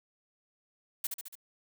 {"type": "noise with echo", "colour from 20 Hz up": "blue", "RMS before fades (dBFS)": -32, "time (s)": [1.04, 1.07], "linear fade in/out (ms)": 5, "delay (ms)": 71, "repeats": 4, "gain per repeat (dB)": -4, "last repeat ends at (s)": 1.354, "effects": []}